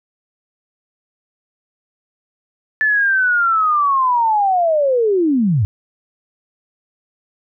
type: linear sweep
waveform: sine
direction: down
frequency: 1753 to 90.4 Hz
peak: -12 dBFS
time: 2.81-5.65 s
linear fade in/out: 0 ms
effects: none